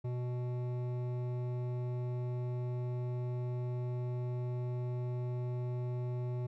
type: tone with hard clipping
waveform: triangle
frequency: 123.47 Hz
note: B2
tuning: in tune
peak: -36 dBFS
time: 0.04-6.47 s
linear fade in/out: 10 ms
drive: 16 dB
effects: none